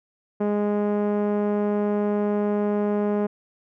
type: tone with low-pass filter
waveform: 5% pulse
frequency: 206.9 Hz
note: G#3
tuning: 6 cents flat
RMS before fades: -23 dBFS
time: 0.4-3.27 s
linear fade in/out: 10 ms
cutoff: 420 Hz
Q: 0.92
effects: none